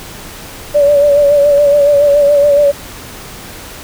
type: tone with vibrato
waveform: sine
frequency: 576 Hz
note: D5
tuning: 34 cents flat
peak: -5 dBFS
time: 0.74-2.72 s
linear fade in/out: 20 ms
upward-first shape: sine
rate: 7.1 Hz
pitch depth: 39 cents each way
effects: pink hiss -30 dBFS RMS until 3.83 s